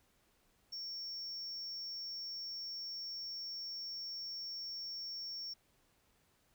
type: tone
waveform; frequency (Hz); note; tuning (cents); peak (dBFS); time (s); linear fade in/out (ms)
triangle; 5480; F8; -34; -40; 0.72-5.54; 10
effects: pink hiss -73 dBFS RMS until 6.54 s